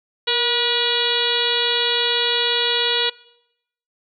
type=harmonic tone with a mistuned harmonic; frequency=482.9 Hz; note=B4; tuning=39 cents flat; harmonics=1 / 2 / 3 / 4 / 5 / 6 / 7 / 8 / 9; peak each=-25 / -29 / -28 / -29 / -29 / -25 / -23 / -23 / -29 dBFS; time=0.27-3.1 s; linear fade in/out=10 ms; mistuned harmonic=1; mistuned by=-40 cents; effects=noise-tail reverb RT60 0.8 s tail -21 dB re dry